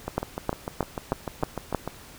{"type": "two click trains", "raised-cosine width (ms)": 1, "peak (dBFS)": [-15, -9], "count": [13, 6], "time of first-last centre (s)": [[0.08, 1.876], [0.18, 1.747]], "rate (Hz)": [6.68, 3.19], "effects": ["pink hiss -47 dBFS RMS until 2.18 s"]}